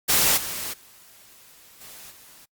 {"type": "noise with level steps", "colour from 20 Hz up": "white", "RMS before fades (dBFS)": [-19, -31, -51, -43, -49], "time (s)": [0.08, 2.46], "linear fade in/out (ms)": 20, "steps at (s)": [0.36, 0.72, 1.8, 2.1], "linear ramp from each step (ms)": 20, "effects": ["noise-tail reverb RT60 0.1 s tail -25 dB re dry", "Opus 48 kbps"]}